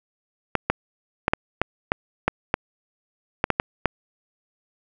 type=clicks; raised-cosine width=0.5 ms; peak=-3 dBFS; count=12; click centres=0.553 / 0.7 / 1.281 / 1.335 / 1.616 / 1.919 / 2.28 / 2.541 / 3.441 / 3.503 / 3.599 / 3.857 s; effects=none